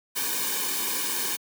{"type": "noise with comb filter", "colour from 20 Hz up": "white", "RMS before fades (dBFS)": -28, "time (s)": [0.15, 1.37], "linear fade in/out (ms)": 20, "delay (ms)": 1.5, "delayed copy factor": -0.9, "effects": ["high-pass 200 Hz 12 dB/octave"]}